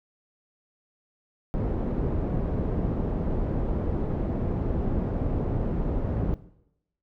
pink low-pass noise, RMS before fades -27 dBFS, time 1.54-6.34 s, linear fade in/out 0 ms, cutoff 460 Hz, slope 12 dB/octave, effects noise-tail reverb RT60 0.8 s tail -17 dB re dry

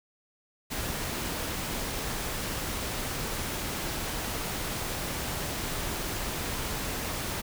pink noise, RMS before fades -33 dBFS, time 0.7-7.42 s, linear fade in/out 20 ms, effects none

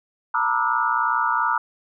sine tone cluster, 907 / 970 / 1191 / 1310 / 1434 Hz, A#5 / B5 / D6 / E6 / F6, -48 / -31 / +24 / -11 / +45 cents, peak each -25 dBFS, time 0.34-1.58 s, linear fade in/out 5 ms, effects none

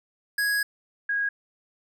square / sine tone pair in turn, 1661.2 / 1643.1 Hz, G#6 / G#6, 0 / -19 cents, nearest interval unison, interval 19 cents, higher first, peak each -23 dBFS, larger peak neither, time 0.38-0.63 / 1.09-1.29 s, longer first, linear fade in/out 5 ms, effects none

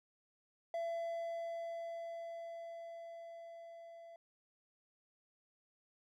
triangle tone with level ramp, 672 Hz, E5, 33 cents sharp, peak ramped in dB -34 to -50 dBFS, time 0.74-4.16 s, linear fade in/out 2 ms, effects none

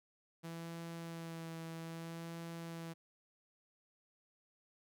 sawtooth tone with vibrato, 165.6 Hz, E3, 8 cents sharp, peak -40 dBFS, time 0.43-2.94 s, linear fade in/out 20 ms, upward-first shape sine, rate 0.62 Hz, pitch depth 18 cents each way, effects none

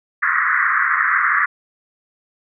white band-pass noise, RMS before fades -17 dBFS, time 0.22-1.46 s, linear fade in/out 10 ms, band 1100 to 2000 Hz, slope 96 dB/octave, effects none

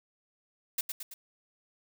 blue noise with echo, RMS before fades -30 dBFS, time 0.78-0.81 s, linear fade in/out 5 ms, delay 110 ms, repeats 3, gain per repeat -5 dB, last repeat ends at 1.14 s, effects none

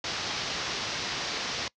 white low-pass noise, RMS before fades -33 dBFS, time 0.04-1.68 s, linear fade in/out 2 ms, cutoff 5800 Hz, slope 48 dB/octave, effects noise-tail reverb RT60 0.1 s tail -23 dB re dry + high-pass 60 Hz 12 dB/octave

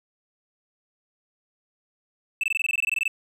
triangle tone bursts, 2637 Hz, E7, in tune, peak -19 dBFS, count 15, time 2.41-3.079 s, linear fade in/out 2 ms, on 25 ms, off 21 ms, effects none

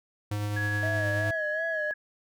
square tone with tremolo, 103.83 Hz, G#2, in tune, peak -28 dBFS, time 0.31-1.31 s, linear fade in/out 5 ms, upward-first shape triangle, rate 9.5 Hz, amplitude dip 25%
sine tone, 1675 Hz, G#6, 14 cents sharp, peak -29 dBFS, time 0.56-1.94 s, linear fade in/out 10 ms
triangle tone with vibrato, 632 Hz, D#5, 27 cents sharp, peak -29 dBFS, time 0.83-1.91 s, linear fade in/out 0 ms, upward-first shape sine, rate 2.7 Hz, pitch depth 76 cents each way
effects none

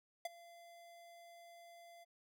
square tone with ADSR envelope, 685 Hz, F5, 34 cents flat, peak -37 dBFS, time 0.25-2.05 s, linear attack 4 ms, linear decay 23 ms, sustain -20 dB, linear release 22 ms, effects none

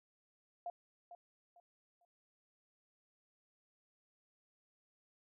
sine tone with echo, 698.5 Hz, F5, in tune, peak -39 dBFS, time 0.66-0.7 s, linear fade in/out 2 ms, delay 450 ms, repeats 3, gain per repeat -11 dB, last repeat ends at 2.05 s, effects none

